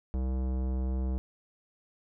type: tone with tanh clipping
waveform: sine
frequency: 64.4 Hz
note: C2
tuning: 27 cents flat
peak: -30 dBFS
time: 0.14-1.18 s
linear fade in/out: 0 ms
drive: 18 dB
effects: none